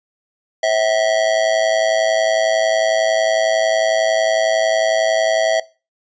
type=tone with amplitude modulation; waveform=square; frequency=650 Hz; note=E5; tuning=24 cents flat; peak=-11 dBFS; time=0.63-5.6 s; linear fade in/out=5 ms; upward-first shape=sine; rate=111 Hz; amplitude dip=80%; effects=noise-tail reverb RT60 0.3 s tail -20 dB re dry + resampled to 16000 Hz